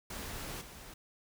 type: noise with level steps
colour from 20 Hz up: pink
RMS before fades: -42 / -50 dBFS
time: 0.1-0.94 s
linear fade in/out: 5 ms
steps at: 0.61 s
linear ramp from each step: 5 ms
effects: none